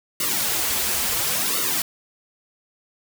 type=noise with flanger; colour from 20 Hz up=white; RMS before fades=-23 dBFS; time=0.2-1.82 s; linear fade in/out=2 ms; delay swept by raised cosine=1.2 to 6.9 ms; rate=0.72 Hz; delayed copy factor=-1; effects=none